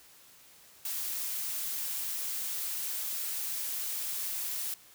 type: noise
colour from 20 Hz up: blue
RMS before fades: -35 dBFS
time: 0.85-4.74 s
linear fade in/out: 2 ms
effects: white hiss -57 dBFS RMS until 4.94 s